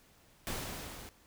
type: noise with level ramp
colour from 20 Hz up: pink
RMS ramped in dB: -37 to -49 dBFS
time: 0.47-1.09 s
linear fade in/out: 0 ms
effects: pink hiss -64 dBFS RMS until 1.26 s